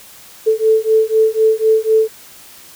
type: beating tone pair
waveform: sine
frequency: 438 / 442 Hz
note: A4 / A4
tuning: -8 / +8 cents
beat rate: 4 Hz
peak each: -13 dBFS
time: 0.46-2.09 s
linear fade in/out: 20 ms
effects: white hiss -40 dBFS RMS until 2.75 s